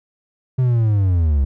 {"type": "linear sweep", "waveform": "triangle", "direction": "down", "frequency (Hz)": [130.8, 65.5], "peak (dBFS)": -11, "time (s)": [0.58, 1.45], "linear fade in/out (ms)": 10, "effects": []}